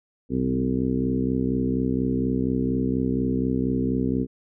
harmonic tone with a mistuned harmonic, 64.2 Hz, C2, 32 cents flat, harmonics 1 / 2 / 3 / 4 / 5 / 6 / 7, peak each -33 / -30 / -28 / -24 / -33 / -31 / -33 dBFS, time 0.29-4.27 s, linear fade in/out 50 ms, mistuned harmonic 2, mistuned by -25 cents, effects none

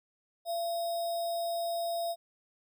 sine tone with sample-and-hold, 680 Hz, F5, 46 cents flat, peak -30 dBFS, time 0.45-2.16 s, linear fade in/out 50 ms, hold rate 4410 Hz, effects none

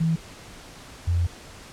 sine tone pair in turn, 163 / 86.35 Hz, E3 / F2, -19 / -19 cents, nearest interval major seventh, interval 1100 cents, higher first, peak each -19 / -19 dBFS, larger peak neither, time 0-0.16 / 1.07-1.27 s, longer second, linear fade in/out 10 ms, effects pink hiss -44 dBFS RMS until 1.72 s + low-pass 9000 Hz 12 dB/octave

